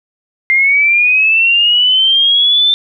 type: linear sweep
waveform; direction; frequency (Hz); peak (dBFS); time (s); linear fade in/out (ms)
sine; up; 2093 to 3570; -7; 0.5-2.74; 0
effects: none